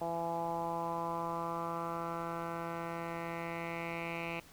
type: tone with low-pass filter sweep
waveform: 10% pulse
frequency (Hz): 168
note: E3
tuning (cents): +33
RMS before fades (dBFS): -38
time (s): 0.01-4.4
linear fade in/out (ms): 5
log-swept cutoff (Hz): 770 to 2500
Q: 4
effects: pink hiss -58 dBFS RMS until 4.52 s